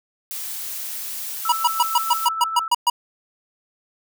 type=noise; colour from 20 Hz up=blue; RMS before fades=-30 dBFS; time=0.31-2.28 s; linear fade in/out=0 ms
type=tone with tremolo; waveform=sine; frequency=1318.5 Hz; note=E6; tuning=in tune; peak=-22 dBFS; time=1.45-2.68 s; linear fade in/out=2 ms; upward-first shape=sine; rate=13 Hz; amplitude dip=35%
type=tone bursts; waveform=square; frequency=964 Hz; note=B5; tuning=42 cents flat; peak=-14 dBFS; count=10; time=1.49-2.9 s; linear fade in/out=5 ms; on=33 ms; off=120 ms
effects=none